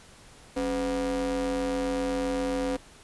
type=ring-modulated tone; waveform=square; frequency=115.4 Hz; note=A#2; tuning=17 cents flat; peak=-24 dBFS; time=0.56-2.77 s; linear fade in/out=10 ms; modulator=390 Hz; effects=pink hiss -52 dBFS RMS until 3.03 s + resampled to 24000 Hz